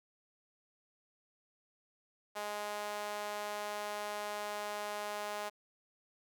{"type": "tone with high-pass filter", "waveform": "sawtooth", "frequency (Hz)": 207.7, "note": "G#3", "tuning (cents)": 0, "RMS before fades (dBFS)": -40, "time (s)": [2.35, 5.5], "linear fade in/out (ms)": 20, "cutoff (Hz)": 700, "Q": 1.8, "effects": []}